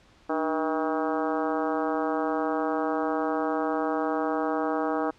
harmonic tone with a mistuned harmonic, 159.4 Hz, D#3, 42 cents sharp, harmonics 2 / 3 / 4 / 5 / 6 / 7 / 8 / 9 / 10, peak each -29 / -31 / -32 / -32 / -37 / -36 / -36 / -42 / -43 dBFS, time 0.29-5.11 s, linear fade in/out 10 ms, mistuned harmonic 2, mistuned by -87 cents, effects pink hiss -58 dBFS RMS until 5.18 s + low-pass 5000 Hz 12 dB/octave

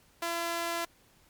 sawtooth tone with high-pass filter, 338.5 Hz, E4, 46 cents sharp, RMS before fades -33 dBFS, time 0.22-0.85 s, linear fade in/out 5 ms, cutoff 700 Hz, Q 0.89, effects pink hiss -63 dBFS RMS until 1.29 s + MP3 96 kbps

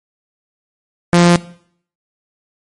sawtooth tone, 173.6 Hz, F3, 10 cents flat, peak -3 dBFS, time 1.13-1.36 s, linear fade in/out 0 ms, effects noise-tail reverb RT60 0.6 s tail -19 dB re dry + MP3 48 kbps

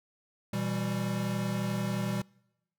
square chord, E minor, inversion second, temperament equal with one note detuned, 121.7 / 164.81 / 196 Hz, B2 / E3 / G3, -25 / 0 / 0 cents, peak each -35 / -38 / -33 dBFS, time 0.53-2.22 s, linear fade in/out 5 ms, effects noise-tail reverb RT60 0.9 s tail -26 dB re dry

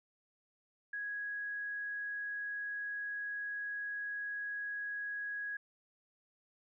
sine tone, 1661.2 Hz, G#6, in tune, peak -37 dBFS, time 0.93-5.57 s, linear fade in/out 5 ms, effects none

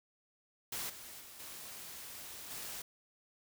white noise with level steps, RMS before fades -40 / -50 / -53 / -48 / -44 dBFS, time 0.72-2.82 s, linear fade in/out 5 ms, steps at 0.89 / 1.2 / 1.39 / 2.5 s, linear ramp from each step 10 ms, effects none

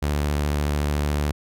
sawtooth tone with vibrato, 73.42 Hz, D2, in tune, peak -17 dBFS, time 0.02-1.32 s, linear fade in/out 10 ms, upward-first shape sine, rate 14 Hz, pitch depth 20 cents each way, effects none

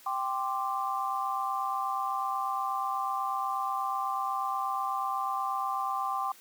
sine chord, G suspended fourth, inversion none, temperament equal, 784 / 1046.5 / 1174.7 Hz, G5 / C6 / D6, 0 / 0 / 0 cents, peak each -33 dBFS, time 0.06-6.32 s, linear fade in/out 5 ms, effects white hiss -55 dBFS RMS until 6.4 s + high-pass 200 Hz 12 dB/octave

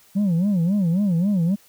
sine tone with vibrato, 185 Hz, F#3, in tune, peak -14 dBFS, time 0.15-1.56 s, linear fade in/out 20 ms, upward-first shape sine, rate 3.7 Hz, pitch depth 210 cents each way, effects tanh soft clip ceiling -16 dBFS + white hiss -54 dBFS RMS until 1.68 s

